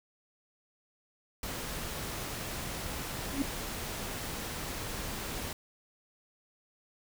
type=noise; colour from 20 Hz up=pink; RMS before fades=-38 dBFS; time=1.43-5.53 s; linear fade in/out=2 ms
type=tone with exponential growth; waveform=sine; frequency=277.2 Hz; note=C#4; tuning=in tune; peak=-25 dBFS; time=3.22-3.42 s; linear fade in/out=1 ms; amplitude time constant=43 ms
effects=none